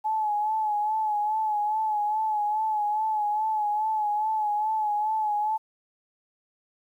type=tone with vibrato; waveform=sine; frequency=853 Hz; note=G#5; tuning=46 cents sharp; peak=-23 dBFS; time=0.04-5.58 s; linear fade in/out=20 ms; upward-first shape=sine; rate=2.4 Hz; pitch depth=47 cents each way; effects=10-bit